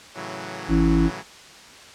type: chord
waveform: 5% pulse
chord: F# minor seventh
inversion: first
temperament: equal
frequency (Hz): 110 / 138.59 / 164.81 / 185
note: A2 / C#3 / E3 / F#3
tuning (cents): 0 / 0 / 0 / 0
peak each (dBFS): -27 / -28 / -27 / -24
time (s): 0.14-1.24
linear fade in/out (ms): 50
type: harmonic tone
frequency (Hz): 55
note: A1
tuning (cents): 0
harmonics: 1 / 3 / 5 / 6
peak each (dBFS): -21 / -21 / -21 / -21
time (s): 0.68-1.11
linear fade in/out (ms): 50
effects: white hiss -44 dBFS RMS until 1.94 s + low-pass 6000 Hz 12 dB/octave